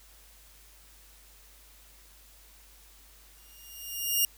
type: tone with exponential growth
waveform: 5% pulse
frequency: 2831 Hz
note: F7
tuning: 23 cents sharp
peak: -12 dBFS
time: 3.37-4.25 s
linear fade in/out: 1 ms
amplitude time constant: 190 ms
effects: added 50 Hz sine -57 dBFS peak until 4.37 s + white hiss -57 dBFS RMS until 4.37 s